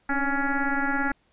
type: tone with frequency modulation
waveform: sine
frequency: 834 Hz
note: G#5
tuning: 7 cents sharp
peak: -22 dBFS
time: 0.09-1.12 s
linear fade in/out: 5 ms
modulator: 281 Hz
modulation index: 3.6
effects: pink hiss -66 dBFS RMS until 1.32 s + resampled to 8000 Hz